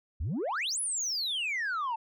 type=exponential two-way sweep; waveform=sine; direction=up then down; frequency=62.9 to 10548 to 872 Hz; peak=-27 dBFS; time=0.2-1.96 s; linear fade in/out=10 ms; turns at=0.8 s; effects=tanh soft clip ceiling -28 dBFS